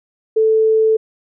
sine tone, 440 Hz, A4, in tune, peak -10 dBFS, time 0.36-0.97 s, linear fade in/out 10 ms, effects none

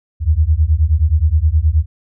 sine beating tone pair, 73.42 / 82.92 Hz, D2 / E2, 0 / +11 cents, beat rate 9.5 Hz, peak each -13 dBFS, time 0.2-1.86 s, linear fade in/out 50 ms, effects none

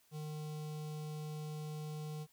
square tone with notch filter, 152.6 Hz, D#3, 33 cents flat, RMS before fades -43 dBFS, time 0.11-2.27 s, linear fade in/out 50 ms, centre 1700 Hz, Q 0.96, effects white hiss -70 dBFS RMS until 2.32 s

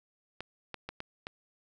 clicks, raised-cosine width 0.3 ms, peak -22 dBFS, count 5, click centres 0.406 / 0.743 / 0.89 / 1.004 / 1.269 s, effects none

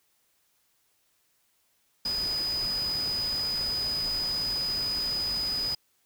sine tone in noise, 4978 Hz, D#8, in tune, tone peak -27 dBFS, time 2.05-5.75 s, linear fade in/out 5 ms, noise pink, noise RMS -40 dBFS, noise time 2.05-5.75 s, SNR +10 dB, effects white hiss -70 dBFS RMS until 6.05 s

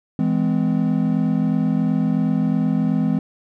triangle chord, E augmented, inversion none, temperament equal with one note detuned, 164.81 / 207.7 / 255.7 Hz, E3 / G#3 / B#3, 0 / 0 / -40 cents, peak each -19 dBFS, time 0.19-3.19 s, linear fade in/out 2 ms, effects none

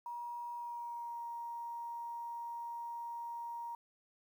sine tone with pitch glide, 953 to 939.3 Hz, A#5 to A#5, +38 to +13 cents, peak -40 dBFS, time 0.06-3.75 s, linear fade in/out 2 ms, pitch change -25 cents, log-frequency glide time 0.55-1.24 s, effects 11-bit

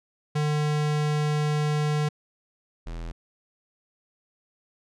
square tone pair in turn, 150 / 41.72 Hz, D3 / E1, +37 / +22 cents, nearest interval octave + minor seventh, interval 2215 cents, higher first, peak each -23 / -33 dBFS, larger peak first, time 0.35-2.09 / 2.86-3.12 s, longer first, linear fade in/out 10 ms, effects low-pass 7000 Hz 12 dB/octave

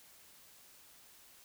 silence, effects white hiss -60 dBFS RMS until 1.44 s

